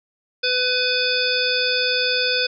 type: harmonic tone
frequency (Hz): 501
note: B4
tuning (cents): +25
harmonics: 1 / 3 / 5 / 7 / 9 / 10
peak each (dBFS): -25 / -25 / -25 / -25 / -25 / -25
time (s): 0.43-2.47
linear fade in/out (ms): 10
effects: none